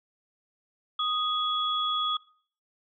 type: tone pair together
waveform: sine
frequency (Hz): 1244.5 / 3361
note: D#6 / G#7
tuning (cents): 0 / +20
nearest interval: octave + perfect fourth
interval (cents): 1720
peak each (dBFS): -28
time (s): 0.99-2.17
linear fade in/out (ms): 5
effects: noise-tail reverb RT60 0.5 s tail -21 dB re dry